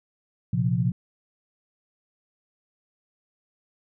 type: chord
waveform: sine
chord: Bb suspended second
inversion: none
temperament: just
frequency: 116.54 / 131.11 / 174.81 Hz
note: Bb2 / C3 / F3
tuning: 0 / +4 / +2 cents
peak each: -25 dBFS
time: 0.53-0.92 s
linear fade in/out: 5 ms
effects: none